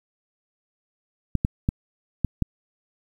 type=clicks; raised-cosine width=5 ms; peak=-8 dBFS; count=5; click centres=1.353 / 1.449 / 1.689 / 2.247 / 2.423 s; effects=8-bit